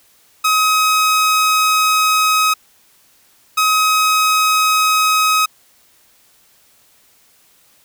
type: tone pair in turn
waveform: sawtooth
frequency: 1268 / 1268 Hz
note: D#6 / D#6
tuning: +32 / +32 cents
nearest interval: unison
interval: 0 cents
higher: neither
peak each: -8 dBFS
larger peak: neither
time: 0.44-2.54 / 3.57-5.46 s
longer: first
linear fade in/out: 10 ms
effects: white hiss -53 dBFS RMS until 7.84 s